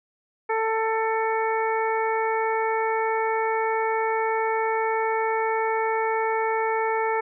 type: harmonic tone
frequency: 444.6 Hz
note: A4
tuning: 18 cents sharp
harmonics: 1 / 2 / 3 / 4 / 5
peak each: -25 / -25 / -32 / -33 / -33 dBFS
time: 0.49-7.21 s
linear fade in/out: 10 ms
effects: none